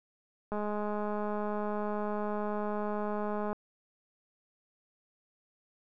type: click train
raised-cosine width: 1 ms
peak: -22 dBFS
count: 630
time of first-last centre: 0.52-3.53 s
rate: 209 Hz
effects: none